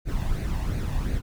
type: noise with flanger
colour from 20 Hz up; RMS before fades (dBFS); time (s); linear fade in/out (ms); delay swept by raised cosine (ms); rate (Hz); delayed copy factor
brown; -26; 0.05-1.22; 50; 0.46 to 1.15; 2.8; +0.55
effects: none